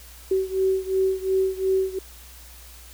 sine beating tone pair, 379.6 / 382.4 Hz, F#4 / G4, +44 / -43 cents, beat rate 2.8 Hz, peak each -22 / -24 dBFS, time 0.31-1.99 s, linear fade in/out 5 ms, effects added 60 Hz sine -45 dBFS peak until 2.93 s + white hiss -47 dBFS RMS until 2.93 s

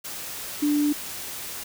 sine tone in noise, 293.8 Hz, D4, 1 cent sharp, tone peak -19 dBFS, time 0.62-0.93 s, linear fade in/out 10 ms, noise white, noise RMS -35 dBFS, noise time 0.04-1.64 s, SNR +13 dB, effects none

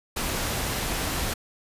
pink noise, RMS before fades -28 dBFS, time 0.16-1.34 s, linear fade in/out 10 ms, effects resampled to 32000 Hz

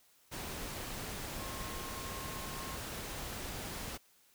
sine tone in noise, 1072 Hz, C6, 42 cents sharp, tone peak -48 dBFS, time 1.38-2.77 s, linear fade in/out 20 ms, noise pink, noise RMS -42 dBFS, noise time 0.31-3.98 s, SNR -9 dB, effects white hiss -67 dBFS RMS until 4.34 s

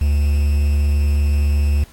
triangle tone with quantisation, 72.6 Hz, D2, 19 cents flat, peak -11 dBFS, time 0.01-1.84 s, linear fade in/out 5 ms, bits 6, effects pink hiss -48 dBFS RMS until 1.92 s + AAC 64 kbps

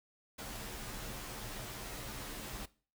pink noise with comb filter, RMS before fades -44 dBFS, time 0.38-2.66 s, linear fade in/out 10 ms, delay 12 ms, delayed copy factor -0.9, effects noise-tail reverb RT60 0.4 s tail -20 dB re dry

